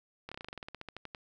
slowing click train, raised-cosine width 0.3 ms, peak -26 dBFS, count 17, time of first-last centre 0.29-1.148 s, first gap 26 ms, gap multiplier 1.09, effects none

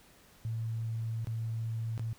sine tone with dropouts, 113.1 Hz, A2, 48 cents sharp, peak -32 dBFS, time 0.45-2.13 s, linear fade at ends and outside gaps 0 ms, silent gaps 1.246-1.271 / 1.978-1.995 s, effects pink hiss -60 dBFS RMS until 2.18 s

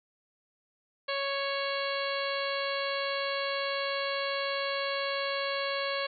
harmonic tone with a mistuned harmonic, 554.4 Hz, C#5, in tune, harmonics 1 / 2 / 3 / 4 / 5 / 6 / 7 / 8, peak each -33 / -36 / -38 / -39 / -40 / -41 / -41 / -42 dBFS, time 1.08-6.07 s, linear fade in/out 10 ms, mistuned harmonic 7, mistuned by +65 cents, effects none

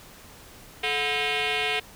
sine tone with frequency modulation, 146.83 Hz, D3, in tune, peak -21 dBFS, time 0.83-1.8 s, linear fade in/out 10 ms, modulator 580 Hz, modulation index 5.6, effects tanh soft clip ceiling -22 dBFS + pink hiss -48 dBFS RMS until 1.95 s

